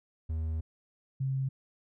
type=tone pair in turn; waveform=triangle / sine; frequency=79.8 / 133.74 Hz; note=D#2 / C3; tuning=+44 / +38 cents; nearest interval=major sixth; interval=894 cents; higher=second; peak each=-28 dBFS; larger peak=neither; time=0.29-0.61 / 1.2-1.49 s; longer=first; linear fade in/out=10 ms; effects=none